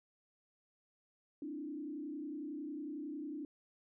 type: tone with frequency modulation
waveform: sine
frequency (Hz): 297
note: D4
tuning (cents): +20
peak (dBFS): -40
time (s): 1.42-3.45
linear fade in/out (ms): 2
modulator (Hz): 31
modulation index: 1
effects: none